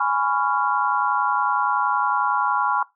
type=chord; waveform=sine; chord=C# dominant seventh; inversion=second; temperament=just; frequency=831.5 / 997.9 / 1108.7 / 1385.9 Hz; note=G#5 / B5 / C#6 / E#6; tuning=+2 / +18 / 0 / -14 cents; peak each=-24 dBFS; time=0-2.83 s; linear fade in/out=5 ms; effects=noise-tail reverb RT60 0.2 s tail -20 dB re dry